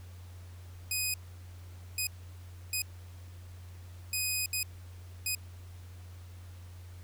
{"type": "tone bursts at uneven times", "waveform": "10% pulse", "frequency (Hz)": 2500, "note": "D#7", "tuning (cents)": 8, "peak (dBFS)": -21, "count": 6, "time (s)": [[0.91, 1.14], [1.98, 2.07], [2.73, 2.82], [4.13, 4.46], [4.53, 4.63], [5.26, 5.35]], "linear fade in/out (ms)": 2, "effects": ["added 89 Hz sine -45 dBFS peak until 7.03 s", "pink hiss -59 dBFS RMS until 7.03 s"]}